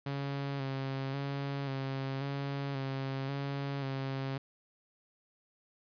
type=tone with vibrato; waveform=sawtooth; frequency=137.2 Hz; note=C#3; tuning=17 cents flat; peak=-30 dBFS; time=0.06-4.38 s; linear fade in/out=5 ms; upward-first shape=square; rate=0.93 Hz; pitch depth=30 cents each way; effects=resampled to 11025 Hz + 12-bit